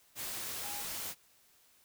sine tone in noise, 818 Hz, G#5, 26 cents flat, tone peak -46 dBFS, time 0.61-0.85 s, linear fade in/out 50 ms, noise white, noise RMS -40 dBFS, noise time 0.15-1.15 s, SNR -9 dB, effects white hiss -66 dBFS RMS until 1.84 s

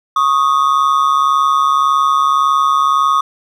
triangle ring-modulated tone, 1174.7 Hz, D6, in tune, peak -5 dBFS, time 0.16-3.21 s, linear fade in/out 5 ms, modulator 70.9 Hz, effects none

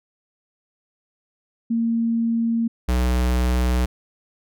sine / square tone pair in turn, 230 / 61.95 Hz, A#3 / B1, -23 / +6 cents, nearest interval octave + major seventh, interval 2271 cents, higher first, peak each -18 dBFS, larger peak neither, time 1.7-2.68 / 2.88-3.86 s, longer neither, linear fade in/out 10 ms, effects none

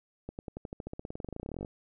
accelerating click train, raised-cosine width 2 ms, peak -25 dBFS, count 29, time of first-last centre 0.29-1.648 s, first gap 99 ms, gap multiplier 0.94, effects none

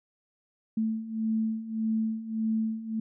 sine beating tone pair, 220 / 221.7 Hz, A3 / A3, 0 / +13 cents, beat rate 1.7 Hz, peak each -32 / -28 dBFS, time 0.77-3 s, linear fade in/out 5 ms, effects none

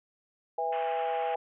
sine chord, E major, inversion second, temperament equal with one note detuned, 493.9 / 659.3 / 813 Hz, B4 / E5 / G#5, 0 / 0 / -37 cents, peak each -34 / -34 / -30 dBFS, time 0.58-1.36 s, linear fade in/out 5 ms
pink band-pass noise, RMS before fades -44 dBFS, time 0.72-1.35 s, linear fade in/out 5 ms, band 960 to 3100 Hz, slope 96 dB/octave
effects none

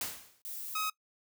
white noise with exponential decay, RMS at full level -33 dBFS, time 0.01-0.42 s, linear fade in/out 2 ms, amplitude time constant 89 ms
violet noise, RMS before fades -41 dBFS, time 0.45-0.89 s, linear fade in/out 0 ms
sawtooth tone, 1267 Hz, D#6, 31 cents sharp, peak -28 dBFS, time 0.75-0.9 s, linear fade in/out 5 ms
effects noise-tail reverb RT60 0.1 s tail -21 dB re dry

